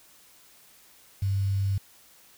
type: tone with quantisation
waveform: sine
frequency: 98 Hz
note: G2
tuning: in tune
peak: -23 dBFS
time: 1.22-1.78 s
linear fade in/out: 5 ms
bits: 8
effects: white hiss -56 dBFS RMS until 2.37 s